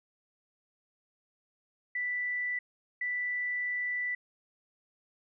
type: tone bursts at uneven times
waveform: sine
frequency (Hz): 1975.5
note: B6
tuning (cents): 0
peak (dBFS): -30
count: 2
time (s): 1.95-2.59 / 3.01-4.15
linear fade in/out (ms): 5
effects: none